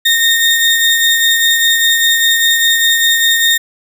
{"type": "tone pair together", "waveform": "35% pulse", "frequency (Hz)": [1841, 3677], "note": ["A#6", "A#7"], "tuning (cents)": [-22, -24], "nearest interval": "octave", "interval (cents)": 1198, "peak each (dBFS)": -10, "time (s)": [0.05, 3.58], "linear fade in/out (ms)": 10, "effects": []}